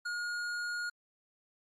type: tone with tanh clipping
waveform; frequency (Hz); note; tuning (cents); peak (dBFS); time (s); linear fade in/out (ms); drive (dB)
sine; 1433; F6; +44; -36; 0.05-0.9; 10; 17
effects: low-pass 9000 Hz 12 dB/octave + Opus 48 kbps